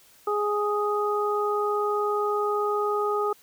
harmonic tone, 415.3 Hz, G#4, in tune, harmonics 1 / 2 / 3, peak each -25 / -31 / -27 dBFS, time 0.27-3.33 s, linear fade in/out 5 ms, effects white hiss -56 dBFS RMS until 3.42 s

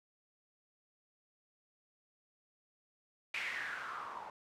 blue noise with low-pass filter sweep, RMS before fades -42 dBFS, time 3.34-4.3 s, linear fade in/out 2 ms, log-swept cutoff 2400 to 860 Hz, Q 5.3, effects none

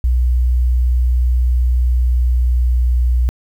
sine tone with pitch glide, 61.6 to 61.14 Hz, B1 to B1, -4 to -17 cents, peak -10 dBFS, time 0.04-3.29 s, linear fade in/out 0 ms, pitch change -13 cents, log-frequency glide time 1.67-2.95 s, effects tanh soft clip ceiling -6 dBFS + 8-bit

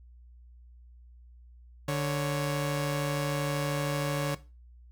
sawtooth tone pair together, 146.83 / 554.4 Hz, D3 / C#5, 0 / 0 cents, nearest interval octave + major seventh, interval 2300 cents, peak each -25 / -29 dBFS, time 1.88-4.35 s, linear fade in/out 5 ms, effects noise-tail reverb RT60 0.3 s tail -17 dB re dry + added 60 Hz sine -50 dBFS peak until 4.91 s

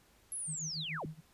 sine linear sweep, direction down, 11175 to 92.5 Hz, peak -37 dBFS, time 0.32-1.06 s, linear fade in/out 0 ms
sine tone with tremolo, 157.2 Hz, D#3, 18 cents sharp, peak -39 dBFS, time 0.47-1.21 s, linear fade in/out 20 ms, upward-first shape sine, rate 6.9 Hz, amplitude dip 95%
effects pink hiss -66 dBFS RMS until 1.33 s + resampled to 32000 Hz

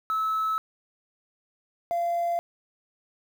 sine tone pair in turn, 1300 / 688.7 Hz, E6 / F5, -24 / -24 cents, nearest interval major seventh, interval 1100 cents, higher first, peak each -22 dBFS, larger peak neither, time 0.1-0.58 / 1.91-2.39 s, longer neither, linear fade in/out 0 ms, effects tanh soft clip ceiling -21 dBFS + 8-bit

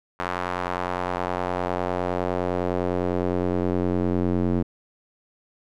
square tone with band-pass filter sweep, 44.9 Hz, F1, 49 cents sharp, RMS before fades -25 dBFS, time 0.19-4.63 s, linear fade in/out 10 ms, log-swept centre 1200 to 270 Hz, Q 1.3, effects none

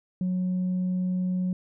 sine tone, 183 Hz, F#3, 19 cents flat, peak -22 dBFS, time 0.21-1.53 s, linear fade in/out 2 ms, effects tanh soft clip ceiling -22 dBFS

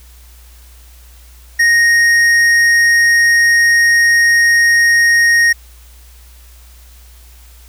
sine tone with tanh clipping, 1864.7 Hz, A#6, in tune, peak -9 dBFS, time 1.59-5.53 s, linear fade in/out 10 ms, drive 11 dB, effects added 60 Hz sine -38 dBFS peak until 7.68 s + white hiss -46 dBFS RMS until 7.68 s

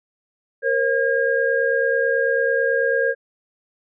sine tone cluster, 467.9 / 537 / 1623 Hz, A#4 / C5 / G#6, +6 / +45 / -40 cents, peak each -21 dBFS, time 0.62-3.15 s, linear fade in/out 50 ms, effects none

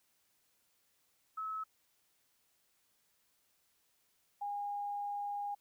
sine tone pair in turn, 1294 / 815.2 Hz, E6 / G#5, -32 / -32 cents, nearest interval minor sixth, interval 800 cents, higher first, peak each -37 / -36 dBFS, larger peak second, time 1.37-1.64 / 4.41-5.55 s, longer second, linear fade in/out 10 ms, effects white hiss -75 dBFS RMS until 5.6 s

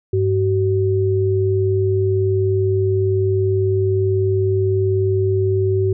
sine tone pair together, 100.46 / 379.3 Hz, G2 / F#4, +43 / +43 cents, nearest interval octave + major seventh, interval 2300 cents, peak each -17 dBFS, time 0.13-5.93 s, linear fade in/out 5 ms, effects none

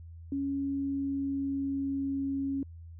sine tone with pitch glide, 277.1 to 274.1 Hz, C#4 to C#4, -1 to -19 cents, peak -29 dBFS, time 0.32-2.63 s, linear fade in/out 2 ms, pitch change -18 cents, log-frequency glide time 0.46-2.26 s, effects added 83 Hz sine -44 dBFS peak until 2.99 s

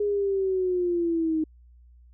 sine linear sweep, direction down, 415.3 to 311.1 Hz, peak -22 dBFS, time 0-1.44 s, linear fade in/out 5 ms, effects added 60 Hz sine -50 dBFS peak until 2.13 s

